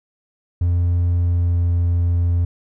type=tone with pitch glide; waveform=triangle; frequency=87.31 to 86.66 Hz; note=F2 to F2; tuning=0 to -13 cents; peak=-12 dBFS; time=0.61-2.45 s; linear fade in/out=5 ms; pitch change=-13 cents; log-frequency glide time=1.16-1.67 s; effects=tanh soft clip ceiling -8 dBFS